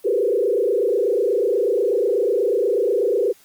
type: tone with frequency modulation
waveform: sine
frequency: 440 Hz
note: A4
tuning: in tune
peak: -16 dBFS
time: 0.04-3.33 s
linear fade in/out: 20 ms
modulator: 28.2 Hz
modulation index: 2.4
effects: white hiss -53 dBFS RMS until 3.44 s + Opus 32 kbps